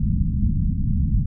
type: low-pass noise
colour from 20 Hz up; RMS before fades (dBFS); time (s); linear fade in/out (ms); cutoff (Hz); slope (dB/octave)
pink; -20; 0-1.26; 5; 220; 48
effects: none